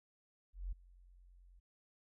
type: tone with ADSR envelope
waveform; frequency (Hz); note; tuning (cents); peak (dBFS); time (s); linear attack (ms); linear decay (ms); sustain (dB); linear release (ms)
sine; 44.7; F1; +41; -36; 0.53-1.6; 190; 10; -23; 12
effects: none